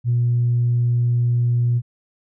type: tone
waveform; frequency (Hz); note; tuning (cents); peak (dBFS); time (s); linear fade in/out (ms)
sine; 120.3; B2; -45; -14; 0.04-1.82; 50
effects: tanh soft clip ceiling -11 dBFS